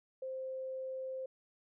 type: tone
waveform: sine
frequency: 523.3 Hz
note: C5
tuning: in tune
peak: -38 dBFS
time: 0.22-1.26 s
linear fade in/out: 5 ms
effects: none